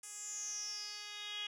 10% pulse tone with band-pass filter sweep, 415.3 Hz, G#4, in tune, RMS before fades -44 dBFS, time 0.03-1.47 s, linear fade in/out 5 ms, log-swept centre 8500 to 3200 Hz, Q 9.3, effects none

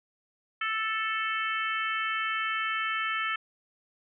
harmonic tone, 440 Hz, A4, in tune, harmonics 3 / 4 / 5 / 6 / 7, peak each -31 / -33 / -35 / -37 / -38 dBFS, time 0.61-3.36 s, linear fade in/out 5 ms, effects none

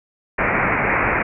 white low-pass noise, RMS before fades -19 dBFS, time 0.38-1.23 s, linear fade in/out 10 ms, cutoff 2400 Hz, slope 96 dB/octave, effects none

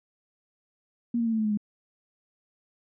sine tone with pitch steps, 236.4 / 231.4 / 226.5 / 221.7 / 217 / 212.4 / 207.9 Hz, A#3 / A#3 / A#3 / A3 / A3 / G#3 / G#3, +24 / -13 / -50 / +13 / -24 / +39 / +2 cents, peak -23 dBFS, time 1.14-1.574 s, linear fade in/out 5 ms, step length 62 ms, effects none

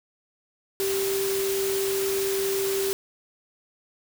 sine tone in noise, 390.3 Hz, G4, 8 cents flat, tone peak -24 dBFS, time 0.8-2.93 s, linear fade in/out 0 ms, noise white, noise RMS -31 dBFS, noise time 0.8-2.93 s, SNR +4 dB, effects none

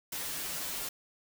white noise with comb filter, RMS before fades -37 dBFS, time 0.12-0.89 s, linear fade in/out 5 ms, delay 8.9 ms, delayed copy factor -0.9, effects none

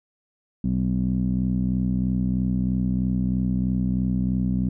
15% pulse tone with low-pass filter, 63.1 Hz, B1, 38 cents sharp, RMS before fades -23 dBFS, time 0.64-4.69 s, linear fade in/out 5 ms, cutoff 220 Hz, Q 3.7, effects none

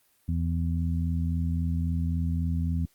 harmonic tone, 83.7 Hz, E2, 27 cents sharp, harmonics 1 / 2 / 3, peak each -26 / -30 / -35 dBFS, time 0.28-2.86 s, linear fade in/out 10 ms, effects white hiss -66 dBFS RMS until 2.94 s + Opus 32 kbps

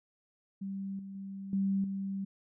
sine tone with level steps, 195.1 Hz, G3, 8 cents flat, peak -35 / -41 / -39 / -27 / -33 dBFS, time 0.61-2.25 s, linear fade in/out 10 ms, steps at 0.99 / 1.15 / 1.53 / 1.84 s, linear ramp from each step 2 ms, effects none

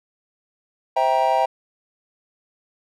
triangle chord, C dominant seventh, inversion none, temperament just, 523.3 / 654.1 / 784.9 / 941.9 Hz, C5 / E5 / G5 / Bb5, 0 / -14 / +2 / +18 cents, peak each -23 / -20 / -18 / -20 dBFS, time 0.96-1.46 s, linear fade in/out 10 ms, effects none

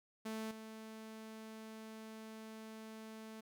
sawtooth tone with level steps, 220 Hz, A3, in tune, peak -37 / -45 dBFS, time 0.25-3.41 s, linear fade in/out 10 ms, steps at 0.51 s, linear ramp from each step 2 ms, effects none

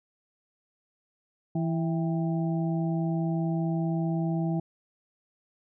harmonic tone with a mistuned harmonic, 164.81 Hz, E3, in tune, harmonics 1 / 2 / 4 / 5, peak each -26 / -32 / -38 / -40 dBFS, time 1.55-4.6 s, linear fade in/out 5 ms, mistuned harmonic 5, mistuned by -63 cents, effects none

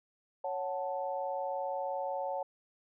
sine chord, F# minor, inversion second, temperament equal, 554.4 / 740 / 880 Hz, C#5 / F#5 / A5, 0 / 0 / 0 cents, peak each -36 / -38 / -38 dBFS, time 0.44-2.43 s, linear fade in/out 5 ms, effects none

